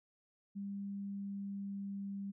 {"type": "tone with pitch glide", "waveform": "sine", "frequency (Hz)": [199.5, 198.24], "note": ["G3", "G3"], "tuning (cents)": [31, 20], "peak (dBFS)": -39, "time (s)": [0.55, 2.32], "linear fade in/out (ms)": 20, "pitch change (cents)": -11, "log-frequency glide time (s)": [0.78, 2.12], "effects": []}